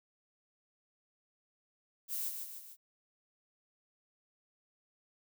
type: noise with echo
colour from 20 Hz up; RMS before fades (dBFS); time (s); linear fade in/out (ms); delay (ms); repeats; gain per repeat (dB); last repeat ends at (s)
violet; -37; 2.08-2.32; 50; 150; 3; -5; 2.77
effects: none